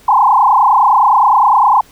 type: tone with frequency modulation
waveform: sine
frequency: 932.3 Hz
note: A#5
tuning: in tune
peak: -6 dBFS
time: 0.08-1.81 s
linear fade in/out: 5 ms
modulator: 29.8 Hz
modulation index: 4.4
effects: pink hiss -45 dBFS RMS until 1.91 s